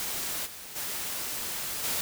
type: noise with level steps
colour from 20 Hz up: white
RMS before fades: -33 / -43 / -34 / -30 dBFS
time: 0-2.01 s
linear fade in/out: 0 ms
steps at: 0.45 / 0.75 / 1.83 s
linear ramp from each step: 20 ms
effects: none